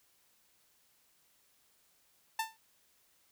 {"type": "tone with exponential decay", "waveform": "sawtooth", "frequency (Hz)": 891, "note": "A5", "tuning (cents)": 22, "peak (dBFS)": -25, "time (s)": [2.39, 2.57], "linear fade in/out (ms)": 5, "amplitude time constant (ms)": 37, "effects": ["white hiss -70 dBFS RMS until 3.31 s"]}